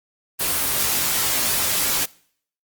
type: noise with comb filter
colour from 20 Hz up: white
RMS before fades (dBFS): -21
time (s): 0.39-2.06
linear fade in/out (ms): 20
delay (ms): 19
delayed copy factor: -0.6
effects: noise-tail reverb RT60 0.6 s tail -23 dB re dry + Opus 24 kbps